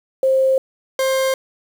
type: tone pair in turn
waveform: sine / 40% pulse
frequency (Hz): 529 / 529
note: C5 / C5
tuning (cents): +19 / +19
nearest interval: unison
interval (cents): 0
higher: neither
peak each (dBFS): -12 / -15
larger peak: first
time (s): 0.23-0.58 / 0.99-1.34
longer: neither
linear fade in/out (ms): 2
effects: 7-bit